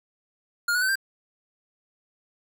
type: tone with pitch steps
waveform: square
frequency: 1417 / 1469.5 / 1524 / 1580.5 Hz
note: F6 / F#6 / G6 / G6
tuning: +25 / -12 / -49 / +14 cents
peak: -22 dBFS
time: 0.68-0.956 s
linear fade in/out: 5 ms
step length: 69 ms
effects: none